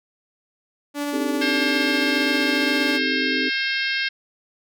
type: tone with tremolo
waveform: sawtooth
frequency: 289.2 Hz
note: D4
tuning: 27 cents flat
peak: -19 dBFS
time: 0.94-3 s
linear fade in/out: 50 ms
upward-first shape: triangle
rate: 15 Hz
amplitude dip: 25%
type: chord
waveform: sine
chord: A half-diminished seventh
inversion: first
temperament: equal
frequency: 261.6 / 311.1 / 392 / 440 Hz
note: C4 / Eb4 / G4 / A4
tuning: 0 / 0 / 0 / 0 cents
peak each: -26 / -29 / -31 / -32 dBFS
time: 1.12-3.5 s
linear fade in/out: 20 ms
type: harmonic tone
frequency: 534 Hz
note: C5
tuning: 35 cents sharp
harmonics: 3 / 4 / 5 / 6 / 7 / 8 / 9 / 10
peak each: -25 / -27 / -29 / -31 / -32 / -33 / -34 / -35 dBFS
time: 1.41-4.09 s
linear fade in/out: 10 ms
effects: none